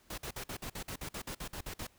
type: noise bursts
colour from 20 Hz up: pink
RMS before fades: -41 dBFS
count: 14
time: 0.1-1.869 s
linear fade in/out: 5 ms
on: 79 ms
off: 51 ms
effects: pink hiss -66 dBFS RMS until 1.98 s

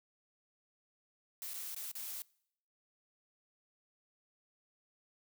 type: noise with dropouts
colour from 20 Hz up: blue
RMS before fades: -43 dBFS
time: 1.42-2.22 s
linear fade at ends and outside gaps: 0 ms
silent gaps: 1.535-1.541 / 1.746-1.764 / 1.915-1.953 s
effects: noise-tail reverb RT60 0.7 s tail -24 dB re dry

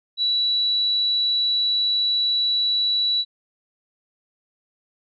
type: tone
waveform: sine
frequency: 3933 Hz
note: B7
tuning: 8 cents flat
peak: -18 dBFS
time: 0.17-3.25 s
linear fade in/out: 50 ms
effects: none

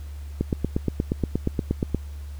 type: click train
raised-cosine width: 3 ms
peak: -9 dBFS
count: 14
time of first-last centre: 0.41-1.947 s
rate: 8.46 Hz
effects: added 72 Hz sine -33 dBFS peak until 2.39 s + pink hiss -53 dBFS RMS until 2.39 s

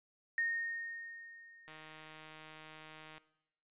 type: tone with exponential decay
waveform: sine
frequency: 1847 Hz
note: A#6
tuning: 16 cents flat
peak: -30 dBFS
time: 0.38-2.22 s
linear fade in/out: 1 ms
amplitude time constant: 400 ms
type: click train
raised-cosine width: 0.3 ms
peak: -36 dBFS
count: 235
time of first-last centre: 1.68-3.18 s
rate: 156 Hz
effects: noise-tail reverb RT60 0.9 s tail -19 dB re dry + resampled to 8000 Hz

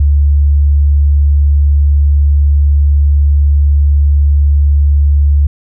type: tone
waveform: sine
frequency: 72 Hz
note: D2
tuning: 34 cents flat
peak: -5 dBFS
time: 0-5.47 s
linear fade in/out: 5 ms
effects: none

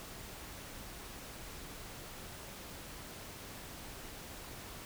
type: silence
effects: pink hiss -48 dBFS RMS until 4.85 s

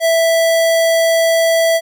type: tone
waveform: square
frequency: 659.3 Hz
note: E5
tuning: in tune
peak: -11 dBFS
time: 0-1.81 s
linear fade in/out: 50 ms
effects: none

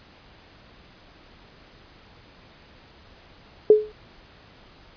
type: tone with exponential decay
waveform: sine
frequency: 426.4 Hz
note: G#4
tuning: 46 cents sharp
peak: -6 dBFS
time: 3.7-3.92 s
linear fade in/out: 2 ms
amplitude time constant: 47 ms
effects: pink hiss -51 dBFS RMS until 4.96 s + resampled to 11025 Hz

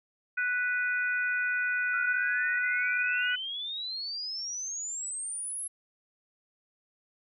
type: harmonic tone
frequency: 493.9 Hz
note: B4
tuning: in tune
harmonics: 3 / 4 / 5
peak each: -27 / -38 / -36 dBFS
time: 0.37-3.36 s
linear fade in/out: 10 ms
type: exponential sweep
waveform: sine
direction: up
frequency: 1347 to 11100 Hz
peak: -33 dBFS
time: 1.93-5.68 s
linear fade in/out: 10 ms
effects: none

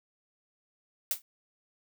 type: noise with exponential decay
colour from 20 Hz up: blue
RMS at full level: -25 dBFS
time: 1.11-1.22 s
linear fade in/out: 1 ms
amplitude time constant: 23 ms
effects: none

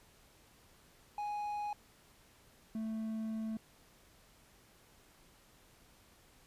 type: tone pair in turn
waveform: triangle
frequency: 830.6 / 220.6 Hz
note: G#5 / A3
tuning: 0 / +5 cents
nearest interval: octave + major seventh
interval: 2295 cents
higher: first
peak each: -34 / -34 dBFS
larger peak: neither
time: 1.18-1.73 / 2.75-3.57 s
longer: second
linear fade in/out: 2 ms
effects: pink hiss -64 dBFS RMS until 6.46 s + resampled to 32000 Hz

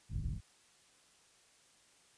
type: low-pass noise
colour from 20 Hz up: white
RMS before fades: -38 dBFS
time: 0.09-0.41 s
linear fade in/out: 50 ms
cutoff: 140 Hz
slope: 24 dB/octave
effects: white hiss -66 dBFS RMS until 2.17 s + resampled to 22050 Hz

